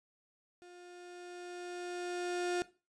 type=tone with level ramp; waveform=35% pulse; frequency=354.7 Hz; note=F4; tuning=27 cents sharp; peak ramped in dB=-51 to -29 dBFS; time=0.62-2.62 s; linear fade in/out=0 ms; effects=noise-tail reverb RT60 0.3 s tail -17 dB re dry + resampled to 22050 Hz